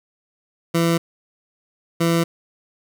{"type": "tone pair in turn", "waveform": "20% pulse", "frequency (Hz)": [167.5, 167.5], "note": ["E3", "E3"], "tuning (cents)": [28, 28], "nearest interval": "unison", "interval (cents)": 0, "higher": "neither", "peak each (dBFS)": -11, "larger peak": "neither", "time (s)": [[0.74, 0.98], [2, 2.24]], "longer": "neither", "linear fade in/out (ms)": 10, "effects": []}